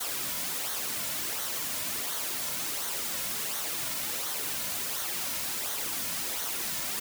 white noise with flanger, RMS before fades -33 dBFS, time 0-7 s, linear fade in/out 10 ms, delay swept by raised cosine 0.39 to 2.59 ms, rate 1.4 Hz, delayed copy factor -0.5, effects none

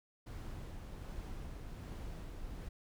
brown noise with tremolo, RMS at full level -44 dBFS, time 0.26-2.69 s, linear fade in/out 10 ms, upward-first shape sine, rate 1.3 Hz, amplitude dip 25%, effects none

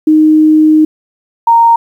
sine tone pair in turn, 310 / 926.7 Hz, D#4 / A#5, -6 / -10 cents, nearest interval octave + perfect fifth, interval 1896 cents, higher second, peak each -3 dBFS, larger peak neither, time 0.07-0.85 / 1.47-1.76 s, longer first, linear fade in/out 5 ms, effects 7-bit

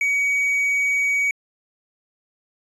triangle tone, 2259 Hz, C#7, 32 cents sharp, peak -16 dBFS, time 0.01-1.31 s, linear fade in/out 2 ms, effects resampled to 24000 Hz

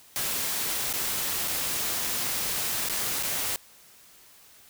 white noise with dropouts, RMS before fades -29 dBFS, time 0.16-3.56 s, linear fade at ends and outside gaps 0 ms, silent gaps 0.928-0.937 / 1.477-1.481 / 2.887-2.897 / 3.227-3.233 s, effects white hiss -54 dBFS RMS until 4.69 s

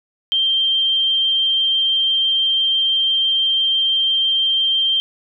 sine tone, 3157 Hz, G7, 12 cents sharp, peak -14 dBFS, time 0.32-5 s, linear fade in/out 0 ms, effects none

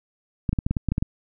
clicks, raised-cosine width 5 ms, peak -10 dBFS, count 10, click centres 0.492 / 0.53 / 0.588 / 0.665 / 0.71 / 0.768 / 0.887 / 0.92 / 0.981 / 1.025 s, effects none

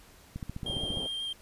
click train, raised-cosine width 5 ms, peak -24 dBFS, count 10, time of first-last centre 0.36-0.972 s, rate 14.7 Hz
white low-pass noise, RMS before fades -41 dBFS, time 0.64-1.08 s, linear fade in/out 20 ms, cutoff 650 Hz, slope 24 dB/octave
triangle tone with vibrato, 3190 Hz, G7, 30 cents sharp, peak -31 dBFS, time 0.66-1.33 s, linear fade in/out 5 ms, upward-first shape square, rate 7.4 Hz, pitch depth 11 cents each way
effects pink hiss -56 dBFS RMS until 1.41 s + resampled to 32000 Hz

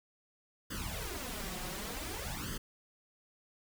pink noise with flanger, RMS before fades -40 dBFS, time 0.7-2.58 s, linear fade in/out 10 ms, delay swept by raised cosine 0.62 to 5.52 ms, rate 0.55 Hz, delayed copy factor +0.85, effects none

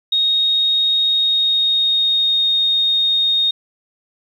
sine tone with pitch glide, 3734 to 3706 Hz, A#7 to A#7, +2 to -11 cents, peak -13 dBFS, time 0.12-3.51 s, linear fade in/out 5 ms, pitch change -13 cents, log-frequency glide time 1.09-2.49 s, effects 8-bit

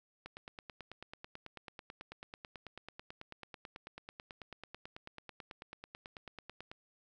click train, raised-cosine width 0.3 ms, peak -30 dBFS, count 60, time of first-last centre 0.26-6.715 s, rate 9.14 Hz, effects none

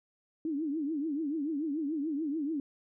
sine tone with vibrato, 301.2 Hz, D4, 44 cents sharp, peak -30 dBFS, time 0.45-2.6 s, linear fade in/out 2 ms, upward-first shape triangle, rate 6.9 Hz, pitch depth 190 cents each way, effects none

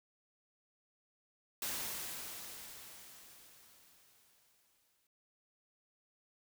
white noise with exponential decay, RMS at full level -38 dBFS, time 1.62-5.07 s, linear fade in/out 2 ms, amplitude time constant 750 ms, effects none

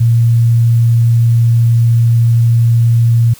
sine tone, 116.54 Hz, A#2, in tune, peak -6 dBFS, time 0-3.34 s, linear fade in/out 10 ms, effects white hiss -39 dBFS RMS until 3.39 s

